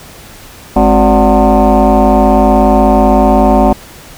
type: tone with frequency modulation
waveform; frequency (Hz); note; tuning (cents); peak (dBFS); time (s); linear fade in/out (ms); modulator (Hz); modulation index
sine; 266.6; C4; +33; -3; 0.76-3.73; 5; 159; 3.9
effects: tanh soft clip ceiling 0 dBFS + pink hiss -34 dBFS RMS until 4.17 s